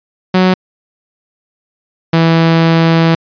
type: tone pair in turn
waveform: sawtooth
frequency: 185 / 164.49 Hz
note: F#3 / E3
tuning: 0 / -3 cents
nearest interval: major second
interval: 203 cents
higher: first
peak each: -3 dBFS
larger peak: neither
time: 0.34-0.54 / 2.13-3.15 s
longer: second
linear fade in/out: 5 ms
effects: resampled to 11025 Hz